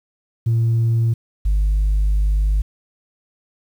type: tone pair in turn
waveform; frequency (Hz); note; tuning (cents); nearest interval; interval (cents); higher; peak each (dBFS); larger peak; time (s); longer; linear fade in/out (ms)
sine; 114.7 / 50.74; A#2 / G#1; -28 / -40; octave + major second; 1412; first; -12; neither; 0.46-1.14 / 1.45-2.62; second; 10
effects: tanh soft clip ceiling -12 dBFS + 8-bit